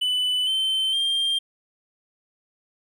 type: tone with pitch steps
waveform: triangle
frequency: 2993 / 3090 / 3189 Hz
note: F#7 / G7 / G7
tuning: +19 / -26 / +29 cents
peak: -19 dBFS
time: 0.01-1.39 s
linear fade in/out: 10 ms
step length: 460 ms
effects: 10-bit